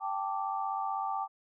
sine chord, G suspended second, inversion none, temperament equal with one note detuned, 784 / 880 / 1170.6 Hz, G5 / A5 / D6, 0 / 0 / -6 cents, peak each -34 / -36 / -36 dBFS, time 0-1.28 s, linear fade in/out 50 ms, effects none

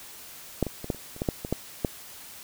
clicks, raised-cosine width 2 ms, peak -9 / -18 / -22 / -12 / -30 / -29 / -14 / -10 / -19 / -11 / -10 dBFS, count 11, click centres 0.627 / 0.667 / 0.844 / 0.902 / 0.947 / 1.164 / 1.219 / 1.288 / 1.449 / 1.526 / 1.848 s, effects white hiss -45 dBFS RMS until 2.43 s

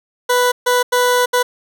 20% pulse tone bursts at uneven times, 493.9 Hz, B4, in tune, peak -7 dBFS, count 4, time 0.29-0.52 / 0.66-0.83 / 0.92-1.26 / 1.33-1.43 s, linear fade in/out 10 ms, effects none

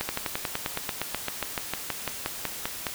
slowing click train, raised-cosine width 0.3 ms, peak -11 dBFS, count 22, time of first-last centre 0.01-2.868 s, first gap 80 ms, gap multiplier 1.05, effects white hiss -37 dBFS RMS until 2.94 s

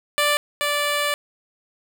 10% pulse tone pair in turn, 587.3 / 584 Hz, D5 / D5, 0 / -10 cents, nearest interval unison, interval 10 cents, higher first, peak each -9 / -12 dBFS, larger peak first, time 0.18-0.37 / 0.61-1.14 s, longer second, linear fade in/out 0 ms, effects none

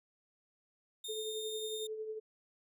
sawtooth tone, 3649 Hz, A#7, 38 cents flat, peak -38 dBFS, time 1.04-1.87 s, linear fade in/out 5 ms
sine tone with tremolo, 435.3 Hz, A4, 19 cents flat, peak -36 dBFS, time 1.08-2.2 s, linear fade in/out 20 ms, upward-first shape triangle, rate 11 Hz, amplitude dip 55%
effects none

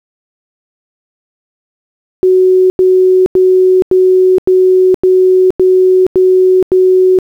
sine tone bursts, 371.4 Hz, F#4, 7 cents sharp, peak -4 dBFS, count 9, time 2.23-7.188 s, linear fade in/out 0 ms, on 470 ms, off 91 ms, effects 7-bit

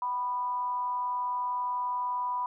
sine tone with amplitude modulation, 987.8 Hz, B5, in tune, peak -26 dBFS, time 0.02-2.46 s, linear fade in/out 2 ms, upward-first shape sine, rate 231 Hz, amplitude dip 45%, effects none

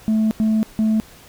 sine tone bursts at uneven times, 218.4 Hz, A3, 13 cents flat, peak -12 dBFS, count 3, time 0.08-0.31 / 0.4-0.63 / 0.79-1 s, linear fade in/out 0 ms, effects tanh soft clip ceiling -13 dBFS + pink hiss -45 dBFS RMS until 1.28 s

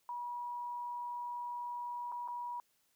sine tone with dropouts, 966 Hz, B5, 39 cents flat, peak -38 dBFS, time 0.09-2.6 s, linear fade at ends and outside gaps 1 ms, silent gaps 2.118-2.123 / 2.277-2.284 s, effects white hiss -75 dBFS RMS until 2.95 s

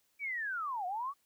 sine linear two-way sweep, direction down then up, 2335 to 698.5 to 1168 Hz, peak -34 dBFS, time 0.19-1.14 s, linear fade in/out 50 ms, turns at 0.86 s, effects white hiss -74 dBFS RMS until 1.25 s

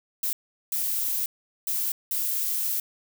violet noise bursts at uneven times, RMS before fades -27 dBFS, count 4, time 0.23-0.33 / 0.72-1.26 / 1.67-1.92 / 2.11-2.8 s, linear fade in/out 2 ms, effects none

